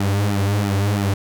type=tone with flanger; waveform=sawtooth; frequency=100.7 Hz; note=G2; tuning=47 cents sharp; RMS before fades=-19 dBFS; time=0-1.14 s; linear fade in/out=5 ms; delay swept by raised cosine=1.8 to 6.2 ms; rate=3 Hz; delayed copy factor=-1; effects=none